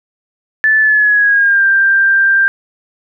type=tone with pitch glide; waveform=sine; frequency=1746 to 1582.7 Hz; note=A6 to G6; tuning=-14 to +16 cents; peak=-7 dBFS; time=0.64-2.48 s; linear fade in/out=0 ms; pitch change=-170 cents; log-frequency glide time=0.8-1.65 s; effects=none